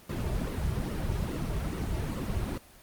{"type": "noise with flanger", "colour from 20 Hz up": "brown", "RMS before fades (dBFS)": -31, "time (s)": [0.09, 2.58], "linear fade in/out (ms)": 5, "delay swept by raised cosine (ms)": [1.2, 4], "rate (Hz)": 2.4, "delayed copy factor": -0.75, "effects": ["pink hiss -54 dBFS RMS until 2.82 s", "Opus 24 kbps"]}